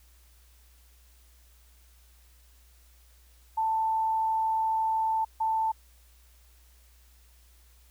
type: tone bursts at uneven times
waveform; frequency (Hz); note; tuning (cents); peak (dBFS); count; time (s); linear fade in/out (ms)
sine; 886; A5; +12; -24; 2; 3.57-5.25 / 5.4-5.72; 10
effects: added 60 Hz sine -56 dBFS peak until 7.9 s + white hiss -63 dBFS RMS until 7.9 s